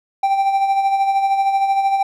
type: tone with tremolo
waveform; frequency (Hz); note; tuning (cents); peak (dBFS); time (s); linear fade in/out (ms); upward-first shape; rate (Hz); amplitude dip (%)
triangle; 784; G5; 0; -10; 0.23-2.03; 5; sine; 13; 50
effects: none